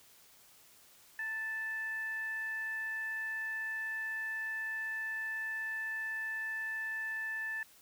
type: tone with frequency modulation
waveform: sine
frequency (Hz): 1760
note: A6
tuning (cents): 0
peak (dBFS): -35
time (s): 1.19-7.63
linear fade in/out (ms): 2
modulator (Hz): 856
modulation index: 0.25
effects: white hiss -61 dBFS RMS until 7.81 s